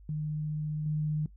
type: tone with level steps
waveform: sine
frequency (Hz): 152.5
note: D#3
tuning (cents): -34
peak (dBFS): -30 / -27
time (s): 0.09-1.26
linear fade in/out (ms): 2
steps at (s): 0.86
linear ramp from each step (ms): 2
effects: noise-tail reverb RT60 0.1 s tail -18 dB re dry + added 50 Hz sine -50 dBFS peak until 1.36 s